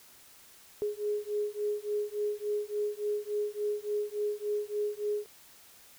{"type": "beating tone pair", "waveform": "sine", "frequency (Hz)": [415.3, 418.8], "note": ["G#4", "G#4"], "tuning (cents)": [0, 15], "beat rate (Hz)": 3.5, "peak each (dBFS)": [-33, -33], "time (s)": [0.82, 5.26], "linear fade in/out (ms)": 0, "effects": ["white hiss -56 dBFS RMS until 5.98 s"]}